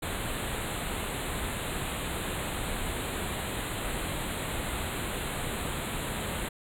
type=band-stop noise; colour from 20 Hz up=pink; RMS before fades=-33 dBFS; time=0.02-6.49 s; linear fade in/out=10 ms; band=4100 to 7200 Hz; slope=96 dB/octave; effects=low-pass 12000 Hz 12 dB/octave